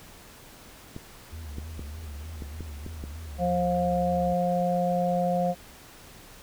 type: clicks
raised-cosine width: 3 ms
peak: -24 dBFS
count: 7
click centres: 0.964 / 1.584 / 1.794 / 2.422 / 2.607 / 2.864 / 3.039 s
type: tone with vibrato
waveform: triangle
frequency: 76.2 Hz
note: D#2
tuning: 36 cents flat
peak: -34 dBFS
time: 1.32-4.34 s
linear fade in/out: 10 ms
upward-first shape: sine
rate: 3.3 Hz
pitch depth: 120 cents each way
type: harmonic tone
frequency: 177.1 Hz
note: F3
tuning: 24 cents sharp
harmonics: 1 / 3 / 4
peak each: -27 / -27 / -27 dBFS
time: 3.38-5.55 s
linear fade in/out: 50 ms
effects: pink hiss -49 dBFS RMS until 6.42 s